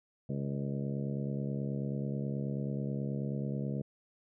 harmonic tone with a mistuned harmonic, 69.3 Hz, C#2, in tune, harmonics 2 / 3 / 4 / 5 / 6 / 7 / 8 / 9, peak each -35 / -37 / -44 / -47 / -47 / -45 / -53 / -50 dBFS, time 0.29-3.82 s, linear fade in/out 5 ms, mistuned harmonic 8, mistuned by +42 cents, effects none

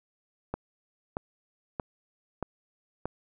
click train, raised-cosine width 1 ms, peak -17 dBFS, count 5, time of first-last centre 0.54-3.056 s, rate 1.59 Hz, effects none

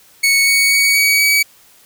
sawtooth tone with pitch steps, 2217 / 2231 / 2245 / 2260 / 2274 Hz, C#7 / C#7 / C#7 / C#7 / C#7, 0 / +11 / +21 / +33 / +44 cents, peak -7 dBFS, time 0.23-1.43 s, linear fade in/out 10 ms, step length 240 ms, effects white hiss -48 dBFS RMS until 1.85 s

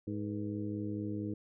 harmonic tone with a mistuned harmonic, 104.3 Hz, G#2, 8 cents sharp, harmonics 1 / 2 / 3 / 4 / 5, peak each -40 / -40 / -38 / -47 / -48 dBFS, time 0.07-1.34 s, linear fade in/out 5 ms, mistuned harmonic 5, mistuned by -110 cents, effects none

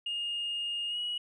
sine tone with pitch glide, 2841 to 2911 Hz, F7 to F#7, +29 to -29 cents, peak -30 dBFS, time 0.06-1.18 s, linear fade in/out 5 ms, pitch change +42 cents, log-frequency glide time 0.88-0.98 s, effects tanh soft clip ceiling -28 dBFS

